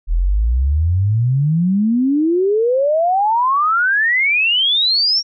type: exponential sweep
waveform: sine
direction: up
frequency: 38.89 to 5650 Hz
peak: -12 dBFS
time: 0.07-5.23 s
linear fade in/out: 50 ms
effects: none